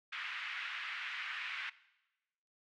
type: band-pass noise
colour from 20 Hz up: white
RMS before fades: -42 dBFS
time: 0.12-1.7 s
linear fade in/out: 10 ms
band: 1400 to 2600 Hz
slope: 24 dB/octave
effects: noise-tail reverb RT60 1.0 s tail -19 dB re dry